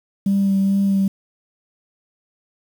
sine tone with vibrato, 196.1 Hz, G3, 1 cent sharp, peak -13 dBFS, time 0.26-1.08 s, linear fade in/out 5 ms, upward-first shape sine, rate 2.3 Hz, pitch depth 16 cents each way, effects tanh soft clip ceiling -11 dBFS + 7-bit

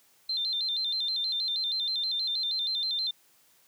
sine tone with vibrato, 3849 Hz, B7, 45 cents flat, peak -27 dBFS, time 0.29-3.11 s, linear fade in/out 5 ms, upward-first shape square, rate 6.3 Hz, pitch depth 120 cents each way, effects white hiss -63 dBFS RMS until 3.67 s + high-pass 100 Hz 12 dB/octave

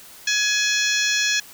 harmonic tone with a mistuned harmonic, 840 Hz, G#5, 19 cents sharp, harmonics 2 / 3 / 4 / 5 / 6 / 7 / 8, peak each -23 / -25 / -26 / -27 / -28 / -28 / -29 dBFS, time 0.27-1.4 s, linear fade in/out 5 ms, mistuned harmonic 6, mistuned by +89 cents, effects white hiss -44 dBFS RMS until 1.53 s

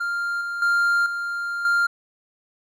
triangle tone with level steps, 1396.9 Hz, F6, in tune, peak -21 / -24 / -15 / -23 / -15 dBFS, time 0-1.87 s, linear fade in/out 10 ms, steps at 0.41 / 0.62 / 1.06 / 1.65 s, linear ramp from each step 2 ms, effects none

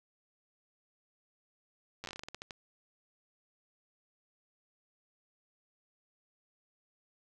slowing click train, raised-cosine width 0.2 ms, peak -25 dBFS, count 14, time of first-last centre 2.04-2.508 s, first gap 9 ms, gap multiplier 1.21, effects none

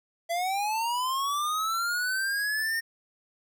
square linear sweep, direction up, 666 to 1839 Hz, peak -27 dBFS, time 0.29-2.81 s, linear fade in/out 20 ms, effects none

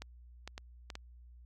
clicks, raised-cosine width 0.2 ms, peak -25 dBFS, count 5, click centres 0.02 / 0.476 / 0.579 / 0.902 / 0.954 s, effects added 60 Hz sine -52 dBFS peak until 1.45 s + MP3 64 kbps

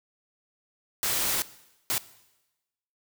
white noise bursts at uneven times, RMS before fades -27 dBFS, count 2, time 1.03-1.42 / 1.9-1.98 s, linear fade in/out 0 ms, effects noise-tail reverb RT60 1.0 s tail -18 dB re dry

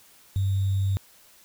sine tone with sample-and-hold, 97.2 Hz, G2, 14 cents flat, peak -21 dBFS, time 0.36-0.97 s, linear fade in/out 0 ms, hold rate 3675 Hz, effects white hiss -55 dBFS RMS until 1.44 s

